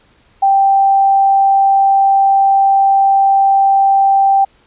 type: tone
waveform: sine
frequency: 784 Hz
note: G5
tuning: in tune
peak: -7 dBFS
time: 0.42-4.45 s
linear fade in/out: 10 ms
effects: pink hiss -52 dBFS RMS until 4.66 s + resampled to 8000 Hz